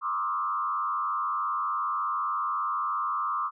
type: tone with frequency modulation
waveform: sine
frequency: 1174.7 Hz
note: D6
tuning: in tune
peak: -26 dBFS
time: 0.01-3.51 s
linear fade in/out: 50 ms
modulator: 96.7 Hz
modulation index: 1.3
effects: none